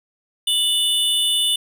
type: tone pair together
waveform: square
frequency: 2954 / 3542 Hz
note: F#7 / A7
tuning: -3 / +11 cents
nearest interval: minor third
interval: 314 cents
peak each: -20 dBFS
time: 0.47-1.56 s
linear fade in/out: 5 ms
effects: resampled to 32000 Hz + 8-bit